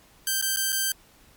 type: tone with dropouts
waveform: 5% pulse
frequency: 1565 Hz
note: G6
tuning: 3 cents flat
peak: -12 dBFS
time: 0.27-0.92 s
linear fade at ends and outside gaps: 2 ms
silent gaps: 0.414-0.424 / 0.562-0.57 / 0.722-0.726 s
effects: pink hiss -56 dBFS RMS until 1.36 s + MP3 96 kbps